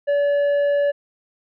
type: tone with tanh clipping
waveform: sine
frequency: 573 Hz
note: D5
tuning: 43 cents flat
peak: -17 dBFS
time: 0.07-0.92 s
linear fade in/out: 20 ms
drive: 6 dB
effects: none